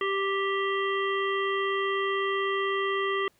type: harmonic tone with a mistuned harmonic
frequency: 392 Hz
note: G4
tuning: in tune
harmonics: 1 / 3 / 5 / 7 / 8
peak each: -28 / -30 / -32 / -40 / -38 dBFS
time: 0.01-3.28 s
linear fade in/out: 2 ms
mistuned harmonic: 8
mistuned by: +23 cents
effects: pink hiss -66 dBFS RMS until 3.39 s